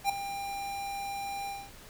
square tone with ADSR envelope, 797 Hz, G5, 28 cents sharp, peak -23 dBFS, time 0.04-1.71 s, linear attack 55 ms, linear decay 4 ms, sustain -12 dB, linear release 230 ms, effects pink hiss -51 dBFS RMS until 1.89 s

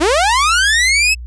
sawtooth linear sweep, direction up, 282 to 2637 Hz, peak -7 dBFS, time 0-1.15 s, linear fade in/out 20 ms, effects added 60 Hz sine -26 dBFS peak until 1.26 s + resampled to 22050 Hz

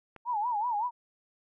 click, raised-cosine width 0.5 ms, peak -32 dBFS, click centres 0.163 s
sine tone with vibrato, 900 Hz, A5, 39 cents sharp, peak -27 dBFS, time 0.25-0.91 s, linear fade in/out 50 ms, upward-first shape sine, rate 5.3 Hz, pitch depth 170 cents each way
effects none

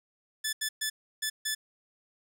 10% pulse tone bursts at uneven times, 1739 Hz, A6, 21 cents flat, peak -20 dBFS, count 5, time 0.44-0.53 / 0.61-0.69 / 0.81-0.9 / 1.22-1.3 / 1.45-1.55 s, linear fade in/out 10 ms, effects none

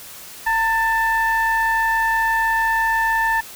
triangle ring-modulated tone, 432.3 Hz, A4, 31 cents flat, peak -11 dBFS, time 0.46-3.41 s, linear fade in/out 10 ms, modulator 1340 Hz, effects white hiss -38 dBFS RMS until 3.55 s

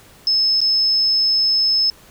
triangle tone with dropouts, 5210 Hz, E8, 21 cents flat, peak -10 dBFS, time 0.27-1.9 s, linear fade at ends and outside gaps 1 ms, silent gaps 0.605-0.615 s, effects tanh soft clip ceiling -12 dBFS + pink hiss -47 dBFS RMS until 2.1 s

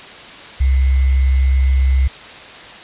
sine tone with sample-and-hold, 66.1 Hz, C2, 18 cents sharp, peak -10 dBFS, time 0.6-2.08 s, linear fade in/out 10 ms, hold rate 2100 Hz, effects white hiss -35 dBFS RMS until 2.83 s + resampled to 8000 Hz

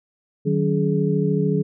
sine tone cluster, 153.4 / 187 / 280.6 / 420.5 Hz, D#3 / F#3 / C#4 / G#4, -24 / +19 / +21 / +22 cents, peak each -21 / -22 / -27 / -23 dBFS, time 0.45-1.63 s, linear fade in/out 20 ms, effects none

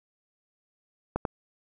clicks, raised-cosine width 1 ms, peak -13 dBFS, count 2, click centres 1.16 / 1.252 s, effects none

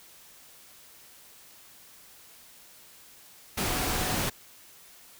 sine tone in noise, 739 Hz, F#5, 2 cents flat, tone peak -38 dBFS, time 3.71-4.16 s, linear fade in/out 10 ms, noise pink, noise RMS -29 dBFS, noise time 3.57-4.3 s, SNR -12 dB, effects white hiss -53 dBFS RMS until 5.19 s

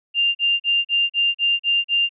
sine tone bursts, 2794 Hz, F7, in tune, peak -15 dBFS, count 8, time 0.14-2.093 s, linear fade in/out 50 ms, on 210 ms, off 39 ms, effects none

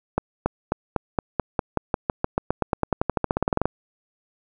accelerating click train, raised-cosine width 1 ms, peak -6 dBFS, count 29, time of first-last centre 0.18-3.656 s, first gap 280 ms, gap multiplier 0.93, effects none

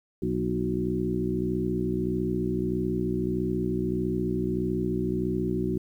harmonic tone with a mistuned harmonic, 61.6 Hz, B1, 4 cents flat, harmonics 1 / 2 / 3 / 4 / 5 / 6, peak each -37 / -34 / -30 / -33 / -32 / -30 dBFS, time 0.22-5.78 s, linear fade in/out 5 ms, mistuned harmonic 5, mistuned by +42 cents, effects 10-bit

